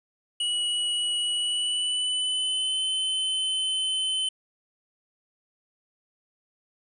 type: tone with pitch glide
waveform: square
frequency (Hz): 2926 to 3056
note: F#7 to G7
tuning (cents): -20 to -45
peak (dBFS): -25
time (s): 0.4-4.29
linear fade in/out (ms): 5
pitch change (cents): +75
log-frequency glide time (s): 1.3-2.81
effects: resampled to 24000 Hz + 10-bit